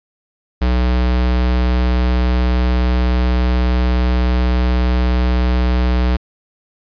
square tone, 61.74 Hz, B1, in tune, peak -13 dBFS, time 0.61-6.17 s, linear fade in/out 10 ms, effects resampled to 11025 Hz + 9-bit

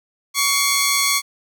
10% pulse tone pair together, 1126 / 2126 Hz, C#6 / C7, +27 / +27 cents, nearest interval major seventh, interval 1100 cents, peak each -10 dBFS, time 0.34-1.22 s, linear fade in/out 50 ms, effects none

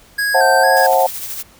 square tone with vibrato, 1607 Hz, G6, 43 cents sharp, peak -16 dBFS, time 0.18-0.87 s, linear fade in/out 10 ms, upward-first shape square, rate 2.2 Hz, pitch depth 49 cents each way
sine chord, F# half-diminished seventh, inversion second, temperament equal with one note detuned, 533.6 / 659.3 / 740 / 880 Hz, C5 / E5 / F#5 / A5, +34 / 0 / 0 / 0 cents, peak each -15 / -18 / -14 / -17 dBFS, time 0.34-1.07 s, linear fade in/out 10 ms
blue noise with tremolo, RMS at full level -25 dBFS, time 0.76-1.43 s, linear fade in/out 10 ms, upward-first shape sine, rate 13 Hz, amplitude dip 40%
clicks, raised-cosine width 0.3 ms, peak -17 / -18 dBFS, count 2, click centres 0.929 / 0.937 s
effects pink hiss -47 dBFS RMS until 1.59 s

